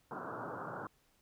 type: band-pass noise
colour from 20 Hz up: white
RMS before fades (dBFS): -43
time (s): 0.11-0.87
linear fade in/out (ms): 2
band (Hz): 100 to 1500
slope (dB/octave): 96
effects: pink hiss -72 dBFS RMS until 1.21 s